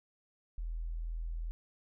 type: tone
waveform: sine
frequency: 41.2 Hz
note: E1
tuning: in tune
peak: -35 dBFS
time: 0.58-1.51 s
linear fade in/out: 0 ms
effects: none